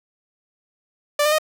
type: tone with pitch steps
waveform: sawtooth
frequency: 587.3 / 603.8 / 620.8 Hz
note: D5 / D5 / D#5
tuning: 0 / +48 / -4 cents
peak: -12 dBFS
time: 1.19-1.385 s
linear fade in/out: 5 ms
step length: 65 ms
effects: none